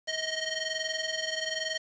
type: ring-modulated tone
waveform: 15% pulse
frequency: 1251 Hz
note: D#6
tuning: 9 cents sharp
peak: -21 dBFS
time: 0.07-1.78 s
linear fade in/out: 10 ms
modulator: 615 Hz
effects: resampled to 16000 Hz + 8-bit